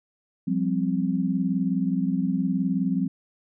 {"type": "chord", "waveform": "sine", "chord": "F suspended second", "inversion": "none", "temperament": "equal with one note detuned", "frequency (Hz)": [176.85, 196, 261.6], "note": ["F3", "G3", "C4"], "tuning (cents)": [22, 0, 0], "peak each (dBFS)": -26, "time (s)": [0.47, 3.08], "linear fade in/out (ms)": 10, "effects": []}